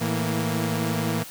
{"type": "tone cluster", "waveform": "sawtooth", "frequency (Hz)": [110.3, 163.4, 232.2], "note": ["A2", "E3", "A#3"], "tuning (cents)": [5, -15, -7], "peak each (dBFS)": [-25, -23, -24], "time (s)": [0, 1.24], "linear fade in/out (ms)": 20, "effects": ["white hiss -41 dBFS RMS until 1.3 s"]}